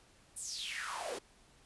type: noise with high-pass filter sweep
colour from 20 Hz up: pink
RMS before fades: -41 dBFS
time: 0.36-1.19 s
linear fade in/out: 10 ms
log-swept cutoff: 9700 to 380 Hz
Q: 5.7
effects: pink hiss -64 dBFS RMS until 1.65 s + resampled to 24000 Hz